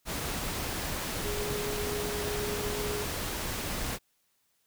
sine tone in noise, 415.3 Hz, G#4, in tune, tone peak -34 dBFS, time 1.22-3.07 s, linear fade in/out 50 ms, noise pink, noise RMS -34 dBFS, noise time 0.05-3.99 s, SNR -3 dB, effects white hiss -73 dBFS RMS until 4.66 s

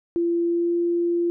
sine tone with pitch glide, 341.2 to 344.2 Hz, F4 to F4, -40 to -25 cents, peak -19 dBFS, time 0.16-1.3 s, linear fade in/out 0 ms, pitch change +15 cents, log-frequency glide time 0.45-0.75 s, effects none

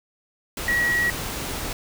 sine tone in noise, 1916 Hz, A#6, 47 cents sharp, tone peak -19 dBFS, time 0.68-1.1 s, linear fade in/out 2 ms, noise pink, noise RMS -30 dBFS, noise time 0.57-1.73 s, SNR +8 dB, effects none

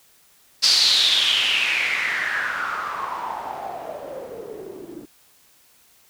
blue noise with low-pass filter sweep, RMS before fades -23 dBFS, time 0.62-5.06 s, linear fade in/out 20 ms, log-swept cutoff 4900 to 310 Hz, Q 6.4, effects white hiss -56 dBFS RMS until 6.09 s

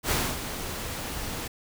pink noise with ADSR envelope, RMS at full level -24 dBFS, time 0.03-1.48 s, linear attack 78 ms, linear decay 260 ms, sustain -10 dB, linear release 9 ms, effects none

